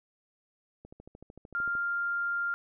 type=click train; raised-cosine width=2 ms; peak=-34 dBFS; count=13; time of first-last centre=0.85-1.752 s; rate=13.3 Hz
type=tone; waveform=sine; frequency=1396.9 Hz; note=F6; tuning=in tune; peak=-28 dBFS; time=1.55-2.54 s; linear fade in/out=0 ms
effects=none